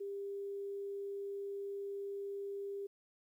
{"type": "tone", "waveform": "sine", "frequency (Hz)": 398.9, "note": "G4", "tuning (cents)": 30, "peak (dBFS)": -39, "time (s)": [0, 2.87], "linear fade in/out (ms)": 10, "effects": ["12-bit"]}